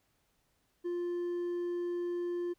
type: tone with hard clipping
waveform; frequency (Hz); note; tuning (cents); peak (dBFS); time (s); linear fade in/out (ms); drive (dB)
triangle; 350; F4; +4; -33; 0.84-2.54; 20; 5
effects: pink hiss -75 dBFS RMS until 2.58 s